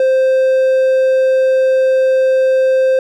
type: tone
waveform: triangle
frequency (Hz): 523.3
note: C5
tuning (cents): 0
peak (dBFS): -7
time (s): 0-2.99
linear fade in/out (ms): 2
effects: none